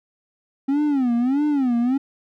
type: tone with vibrato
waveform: triangle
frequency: 265.4 Hz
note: C4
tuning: 25 cents sharp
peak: -15 dBFS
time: 0.68-1.98 s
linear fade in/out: 10 ms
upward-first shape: sine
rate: 1.6 Hz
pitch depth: 210 cents each way
effects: none